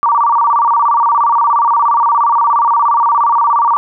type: tone with vibrato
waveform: sine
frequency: 1040 Hz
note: C6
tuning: 11 cents flat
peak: -8 dBFS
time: 0.03-3.77 s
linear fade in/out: 0 ms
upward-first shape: square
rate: 17 Hz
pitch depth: 190 cents each way
effects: none